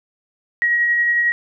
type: tone with tremolo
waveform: sine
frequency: 1900 Hz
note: A#6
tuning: 33 cents sharp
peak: -13 dBFS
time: 0.62-1.32 s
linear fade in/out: 0 ms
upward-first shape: sine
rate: 11 Hz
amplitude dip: 25%
effects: none